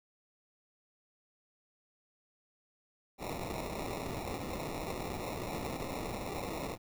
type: noise with sample-and-hold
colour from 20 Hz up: white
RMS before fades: -39 dBFS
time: 3.18-6.78 s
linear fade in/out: 50 ms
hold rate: 1575 Hz
effects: none